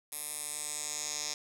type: tone with band-pass filter sweep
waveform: 10% pulse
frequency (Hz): 149.3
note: D3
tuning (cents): +29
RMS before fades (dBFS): -38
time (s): 0.12-1.34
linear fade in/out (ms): 2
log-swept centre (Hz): 11000 to 5900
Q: 3.2
effects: none